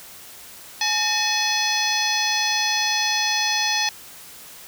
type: harmonic tone with a mistuned harmonic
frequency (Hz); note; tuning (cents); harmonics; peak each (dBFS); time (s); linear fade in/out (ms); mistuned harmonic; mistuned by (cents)
850; G#5; +40; 1 / 2 / 3 / 4 / 5 / 6 / 7; -27 / -27 / -27 / -27 / -27 / -27 / -27; 0.81-3.89; 2; 2; +120
effects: white hiss -42 dBFS RMS until 4.67 s